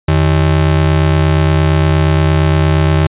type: ring-modulated tone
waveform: square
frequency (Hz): 119.4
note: A#2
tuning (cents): +42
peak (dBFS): -6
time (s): 0.08-3.07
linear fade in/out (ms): 5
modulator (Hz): 34.3
effects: resampled to 8000 Hz